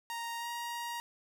sawtooth tone with pitch glide, 932.3 to 944.2 Hz, A#5 to A#5, 0 to +22 cents, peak -33 dBFS, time 0.1-1 s, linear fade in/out 0 ms, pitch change +22 cents, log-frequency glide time 0.38-0.47 s, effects none

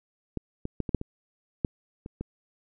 clicks, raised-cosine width 3 ms, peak -17 / -19 / -15 / -18 / -8 / -21 / -11 / -25 / -20 dBFS, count 9, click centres 0.373 / 0.654 / 0.803 / 0.892 / 0.947 / 1.014 / 1.648 / 2.061 / 2.21 s, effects none

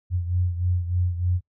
sine beating tone pair, 88.6 / 91.9 Hz, F2 / F#2, +25 / -11 cents, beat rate 3.3 Hz, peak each -22 / -28 dBFS, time 0.1-1.41 s, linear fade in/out 50 ms, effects noise-tail reverb RT60 0.1 s tail -22 dB re dry

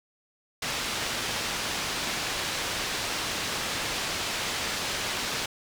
white low-pass noise, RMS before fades -31 dBFS, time 0.62-5.46 s, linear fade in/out 5 ms, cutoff 4800 Hz, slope 12 dB/octave, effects none

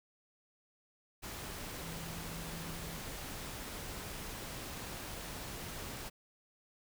sine tone in noise, 164.81 Hz, E3, in tune, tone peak -46 dBFS, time 1.82-2.99 s, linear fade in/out 20 ms, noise pink, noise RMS -44 dBFS, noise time 1.22-6.1 s, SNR -5 dB, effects none

